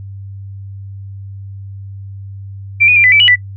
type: tone with pitch steps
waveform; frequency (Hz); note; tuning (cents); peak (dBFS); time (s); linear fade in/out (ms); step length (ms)
sine; 2353 / 2467 / 2376 / 2002 / 2314 / 2939 / 1975; D7 / D#7 / D7 / B6 / D7 / F#7 / B6; +3 / -15 / +20 / +23 / -26 / -12 / 0; -5; 2.8-3.36; 20; 80
effects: noise-tail reverb RT60 0.1 s tail -23 dB re dry + added 98 Hz sine -26 dBFS peak until 3.56 s